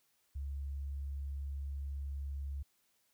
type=tone; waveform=sine; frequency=69.7 Hz; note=C#2; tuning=10 cents sharp; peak=-37 dBFS; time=0.35-2.63 s; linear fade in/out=10 ms; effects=white hiss -75 dBFS RMS until 3.13 s